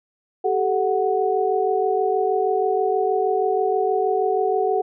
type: tone cluster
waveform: sine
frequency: 386.7 / 433 / 739 Hz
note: G4 / A4 / F#5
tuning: -24 / -28 / -2 cents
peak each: -22 dBFS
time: 0.44-4.82 s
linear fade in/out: 10 ms
effects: none